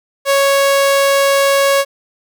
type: tone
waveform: sawtooth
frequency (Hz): 554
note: C#5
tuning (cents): -1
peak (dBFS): -6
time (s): 0.25-1.85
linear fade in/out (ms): 50
effects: none